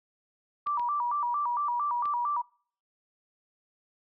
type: tone with vibrato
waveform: sine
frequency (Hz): 1061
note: C6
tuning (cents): +24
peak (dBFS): -26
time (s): 0.66-2.42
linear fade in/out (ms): 10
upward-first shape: square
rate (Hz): 4.4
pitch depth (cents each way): 170
type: clicks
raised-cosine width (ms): 0.3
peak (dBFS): -29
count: 3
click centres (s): 0.67 / 0.796 / 2.056
effects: noise-tail reverb RT60 0.5 s tail -25 dB re dry